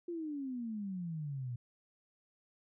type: exponential sweep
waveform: sine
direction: down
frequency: 353 to 118.1 Hz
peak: -37 dBFS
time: 0.08-1.56 s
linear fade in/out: 5 ms
effects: none